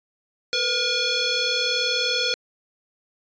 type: tone with frequency modulation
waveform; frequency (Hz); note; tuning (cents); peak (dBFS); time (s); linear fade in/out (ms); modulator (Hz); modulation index
sine; 461.3; A#4; -18; -20; 0.53-2.34; 0; 963; 5
effects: resampled to 16000 Hz